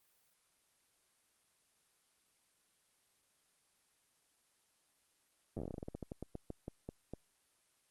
slowing click train, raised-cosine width 2 ms, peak -29 dBFS, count 22, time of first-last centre 5.57-7.136 s, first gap 9 ms, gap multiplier 1.18, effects white hiss -74 dBFS RMS until 7.9 s + Opus 24 kbps

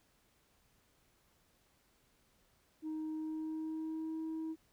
sine tone with pitch glide, 312.6 to 319.7 Hz, D#4 to D#4, +8 to +47 cents, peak -35 dBFS, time 2.82-4.56 s, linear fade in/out 50 ms, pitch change +39 cents, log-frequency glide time 3.11-4.19 s, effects tanh soft clip ceiling -36 dBFS + pink hiss -72 dBFS RMS until 4.72 s

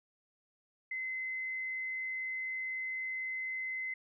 sine tone, 2051 Hz, C7, 35 cents flat, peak -35 dBFS, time 0.91-3.94 s, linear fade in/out 5 ms, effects none

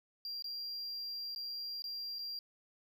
triangle tone with dropouts, 4757 Hz, D8, 21 cents sharp, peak -38 dBFS, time 0.25-2.39 s, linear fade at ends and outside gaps 1 ms, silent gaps 0.423-0.443 / 1.349-1.36 / 1.821-1.841 / 2.186-2.191 s, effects none

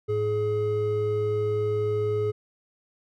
triangle tone pair together, 107.53 / 422 Hz, A2 / G#4, -39 / +28 cents, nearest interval 2 octaves, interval 2367 cents, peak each -27 / -22 dBFS, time 0.08-2.32 s, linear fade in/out 20 ms, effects none

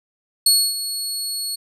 25% pulse tone with ADSR envelope, 4360 Hz, C#8, 29 cents flat, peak -6 dBFS, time 0.46-1.56 s, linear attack 4 ms, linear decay 270 ms, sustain -13 dB, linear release 13 ms, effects none

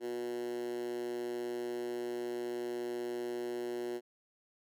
10% pulse tone with high-pass filter, 120.6 Hz, B2, 41 cents flat, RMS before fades -38 dBFS, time 0-4.01 s, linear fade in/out 50 ms, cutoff 330 Hz, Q 7.8, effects none

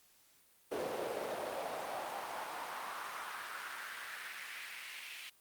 brown noise with high-pass filter sweep, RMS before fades -42 dBFS, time 0.71-5.3 s, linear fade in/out 10 ms, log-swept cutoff 440 to 2700 Hz, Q 2.3, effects white hiss -67 dBFS RMS until 5.4 s + Opus 48 kbps

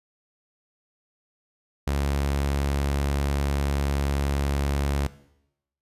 sawtooth tone, 70.3 Hz, C#2, 25 cents sharp, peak -19 dBFS, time 1.87-5.07 s, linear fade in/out 5 ms, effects noise-tail reverb RT60 0.8 s tail -17 dB re dry + resampled to 32000 Hz

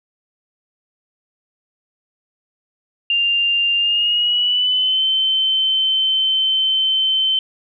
sine tone with pitch glide, 2794 to 3082 Hz, F7 to G7, 0 to -30 cents, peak -14 dBFS, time 3.1-7.39 s, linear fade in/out 2 ms, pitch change +170 cents, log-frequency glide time 3.77-5.04 s, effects none

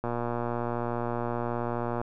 click train, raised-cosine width 1 ms, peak -17 dBFS, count 236, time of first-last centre 0.04-2.015 s, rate 119 Hz, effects none

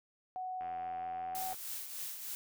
sine tone with pitch glide, 742 to 749.8 Hz, F#5 to F#5, +5 to +23 cents, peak -37 dBFS, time 0.36-1.53 s, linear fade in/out 0 ms, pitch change +18 cents, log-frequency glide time 0.53-1.4 s
click train, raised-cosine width 0.5 ms, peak -37 dBFS, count 81, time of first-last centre 0.61-1.543 s, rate 85.7 Hz
blue noise with tremolo, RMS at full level -40 dBFS, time 1.35-2.35 s, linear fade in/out 0 ms, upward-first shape triangle, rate 3.3 Hz, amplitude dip 55%
effects none

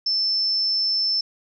sine tone, 5300 Hz, E8, 9 cents sharp, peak -19 dBFS, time 0.06-1.21 s, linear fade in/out 5 ms, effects none

